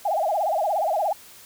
sine tone with vibrato, 718 Hz, F5, 48 cents sharp, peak -20 dBFS, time 0.05-1.13 s, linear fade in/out 5 ms, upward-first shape sine, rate 17 Hz, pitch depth 260 cents each way, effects white hiss -47 dBFS RMS until 1.45 s

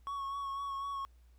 triangle tone with vibrato, 1108.7 Hz, C#6, in tune, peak -34 dBFS, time 0.07-1.05 s, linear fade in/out 0 ms, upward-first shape sine, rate 4 Hz, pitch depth 24 cents each way, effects added 60 Hz sine -58 dBFS peak until 1.38 s + pink hiss -75 dBFS RMS until 1.38 s

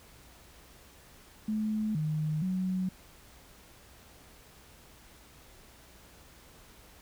sine tone with pitch steps, 215.4 / 154.1 / 185.7 Hz, A3 / D#3 / F#3, -37 / -16 / +7 cents, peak -28 dBFS, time 1.48-2.89 s, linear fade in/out 5 ms, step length 470 ms, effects added 60 Hz sine -62 dBFS peak until 7.01 s + pink hiss -56 dBFS RMS until 7.01 s

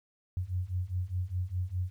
sine beating tone pair, 88.5 / 93.4 Hz, F2 / F#2, +23 / +17 cents, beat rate 4.9 Hz, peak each -34 / -33 dBFS, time 0.37-1.9 s, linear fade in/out 0 ms, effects 11-bit

